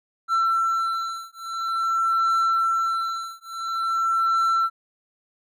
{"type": "beating tone pair", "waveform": "triangle", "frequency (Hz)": [1343, 1343.48], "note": ["E6", "E6"], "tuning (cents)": [32, 32], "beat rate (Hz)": 0.48, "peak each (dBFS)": -22, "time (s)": [0.28, 4.7], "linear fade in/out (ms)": 50, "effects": []}